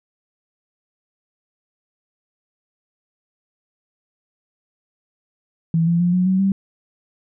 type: tone with pitch steps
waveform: sine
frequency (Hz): 164.5 / 170.1 / 175.9 / 181.89 / 188.09 / 194.5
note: E3 / F3 / F3 / F#3 / F#3 / G3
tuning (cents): -3 / -45 / +13 / -29 / +29 / -13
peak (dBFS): -14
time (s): 5.74-6.52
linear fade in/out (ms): 2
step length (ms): 130
effects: none